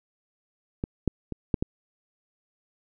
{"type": "clicks", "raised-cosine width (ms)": 3, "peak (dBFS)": [-15, -9, -19, -9, -12], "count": 5, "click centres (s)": [0.839, 1.077, 1.323, 1.542, 1.625], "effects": []}